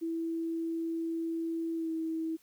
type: tone with pitch glide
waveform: sine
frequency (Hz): 329.6 to 323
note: E4 to E4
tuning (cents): 0 to -35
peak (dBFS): -31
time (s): 0.01-2.37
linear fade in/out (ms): 20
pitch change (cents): -35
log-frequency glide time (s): 1.75-1.91
effects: white hiss -66 dBFS RMS until 2.42 s